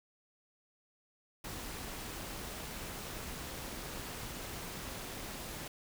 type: noise with amplitude modulation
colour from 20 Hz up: pink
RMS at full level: -41 dBFS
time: 1.44-5.68 s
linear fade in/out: 5 ms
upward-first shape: sine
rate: 295 Hz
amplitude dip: 50%
effects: none